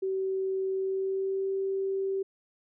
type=tone with pitch glide; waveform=sine; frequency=382.1 to 387.4 Hz; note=G4 to G4; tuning=-44 to -20 cents; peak=-27 dBFS; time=0.02-2.23 s; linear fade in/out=10 ms; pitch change=+24 cents; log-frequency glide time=0.72-1.5 s; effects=none